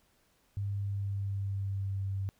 sine tone with pitch glide, 100.3 to 97.39 Hz, G2 to G2, +40 to -11 cents, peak -31 dBFS, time 0.57-2.29 s, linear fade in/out 0 ms, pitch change -51 cents, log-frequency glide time 0.67-2.04 s, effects pink hiss -70 dBFS RMS until 2.39 s

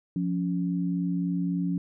sine tone pair together, 176.39 / 280 Hz, F3 / C#4, +18 / +18 cents, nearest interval minor sixth, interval 800 cents, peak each -26 / -30 dBFS, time 0.16-1.78 s, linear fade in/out 2 ms, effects none

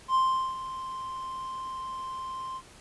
triangle tone with ADSR envelope, 1046.5 Hz, C6, in tune, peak -18 dBFS, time 0.08-2.62 s, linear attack 68 ms, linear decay 400 ms, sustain -14 dB, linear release 58 ms, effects pink hiss -52 dBFS RMS until 2.8 s + resampled to 24000 Hz

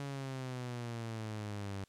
sawtooth exponential sweep, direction down, 141.8 to 96.8 Hz, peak -35 dBFS, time 0-1.84 s, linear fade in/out 0 ms, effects white hiss -71 dBFS RMS until 1.88 s + low-pass 9000 Hz 12 dB/octave

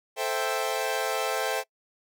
sawtooth chord, A minor seventh, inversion none, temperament equal, 440 / 523.3 / 659.3 / 784 Hz, A4 / C5 / E5 / G5, 0 / 0 / 0 / 0 cents, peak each -28 dBFS, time 0.16-1.64 s, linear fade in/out 50 ms, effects noise-tail reverb RT60 0.1 s tail -23 dB re dry

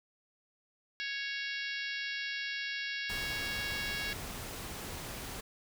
harmonic tone, 554.4 Hz, C#5, in tune, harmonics 3 / 4 / 5 / 6 / 7 / 8 / 9 / 10, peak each -39 / -41 / -43 / -45 / -46 / -47 / -48 / -49 dBFS, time 1-4.13 s, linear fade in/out 0 ms
pink noise, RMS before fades -42 dBFS, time 3.09-5.41 s, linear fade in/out 10 ms
effects none

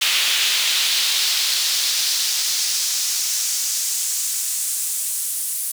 brown noise with high-pass filter sweep, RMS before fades -21 dBFS, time 0.01-5.72 s, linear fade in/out 10 ms, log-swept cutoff 3000 to 9900 Hz, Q 1.7, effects none

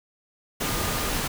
sine tone in noise, 1216 Hz, D#6, 40 cents flat, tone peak -37 dBFS, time 0.62-1.1 s, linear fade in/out 10 ms, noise pink, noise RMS -27 dBFS, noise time 0.6-1.28 s, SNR -13 dB, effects none

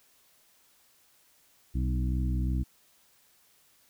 harmonic tone with a mistuned harmonic, 63 Hz, B1, 35 cents sharp, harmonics 1 / 2 / 3 / 4 / 5, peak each -27 / -33 / -37 / -39 / -41 dBFS, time 1.74-2.64 s, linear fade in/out 20 ms, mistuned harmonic 4, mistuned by +17 cents, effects white hiss -64 dBFS RMS until 3.89 s

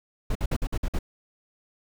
brown noise bursts, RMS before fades -25 dBFS, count 7, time 0.3-0.989 s, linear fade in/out 5 ms, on 53 ms, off 53 ms, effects none

